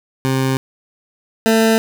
20% pulse tone pair in turn, 132.5 / 223.3 Hz, C3 / A3, +22 / +26 cents, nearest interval major sixth, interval 904 cents, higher second, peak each -10 / -6 dBFS, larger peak second, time 0.25-0.57 / 1.46-1.78 s, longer neither, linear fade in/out 0 ms, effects none

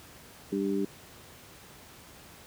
harmonic tone, 98.6 Hz, G2, 11 cents sharp, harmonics 2 / 3 / 4, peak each -31 / -31 / -31 dBFS, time 0.52-0.85 s, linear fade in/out 5 ms, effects pink hiss -51 dBFS RMS until 2.46 s + high-pass 60 Hz 12 dB/octave

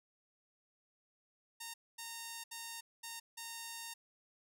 5% pulse tone bursts at uneven times, 921 Hz, A#5, 21 cents flat, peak -32 dBFS, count 5, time 1.6-1.74 / 1.98-2.44 / 2.51-2.81 / 3.03-3.2 / 3.37-3.94 s, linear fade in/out 10 ms, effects none

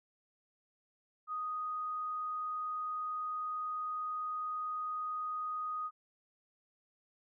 sine tone, 1244.5 Hz, D#6, in tune, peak -35 dBFS, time 1.27-5.91 s, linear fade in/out 50 ms, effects none

